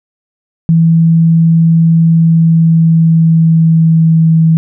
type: tone with pitch glide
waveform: sine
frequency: 164.5 to 161.86 Hz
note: E3 to E3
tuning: -3 to -31 cents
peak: -4 dBFS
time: 0.69-4.57 s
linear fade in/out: 0 ms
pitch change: -28 cents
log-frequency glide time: 2.07-4.39 s
effects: none